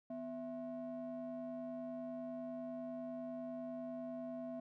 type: ring-modulated tone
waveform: triangle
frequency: 205 Hz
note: G#3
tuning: 22 cents flat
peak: -37 dBFS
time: 0.1-4.6 s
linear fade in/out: 5 ms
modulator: 455 Hz
effects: none